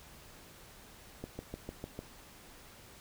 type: click train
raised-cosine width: 2 ms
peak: -26 dBFS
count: 6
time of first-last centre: 1.24-1.991 s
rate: 6.66 Hz
effects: pink hiss -55 dBFS RMS until 3 s